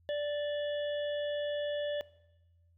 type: harmonic tone with a mistuned harmonic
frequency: 586 Hz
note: D5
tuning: 4 cents flat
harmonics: 1 / 3 / 5 / 6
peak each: -31 / -44 / -48 / -47 dBFS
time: 0.09-2.01 s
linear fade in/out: 0 ms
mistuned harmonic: 6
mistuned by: -43 cents
effects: noise-tail reverb RT60 1.0 s tail -20 dB re dry + added 85 Hz sine -63 dBFS peak until 2.77 s